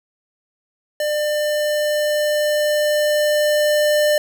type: tone with level ramp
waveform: square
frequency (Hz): 598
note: D5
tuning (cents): +31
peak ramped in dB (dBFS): -19 to -14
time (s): 1-4.18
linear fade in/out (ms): 2
effects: none